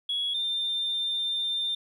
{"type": "tone pair in turn", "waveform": "sine", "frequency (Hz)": [3350, 3596], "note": ["G#7", "A7"], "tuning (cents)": [14, 37], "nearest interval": "minor second", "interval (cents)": 123, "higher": "second", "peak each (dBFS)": -25, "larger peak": "neither", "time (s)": [[0.09, 0.34], [0.34, 1.75]], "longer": "second", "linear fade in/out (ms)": 5, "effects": ["tanh soft clip ceiling -22 dBFS", "11-bit"]}